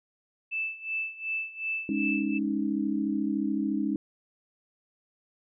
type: tone with tremolo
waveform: sine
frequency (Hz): 2637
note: E7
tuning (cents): 0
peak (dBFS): -27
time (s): 0.51-2.39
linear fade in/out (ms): 20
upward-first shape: sine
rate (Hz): 2.7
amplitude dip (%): 85
type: chord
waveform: sine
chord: Ab suspended fourth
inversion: none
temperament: equal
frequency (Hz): 207.7 / 277.2 / 311.1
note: Ab3 / Db4 / Eb4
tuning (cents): 0 / 0 / 0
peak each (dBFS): -30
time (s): 1.89-3.96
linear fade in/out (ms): 2
effects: none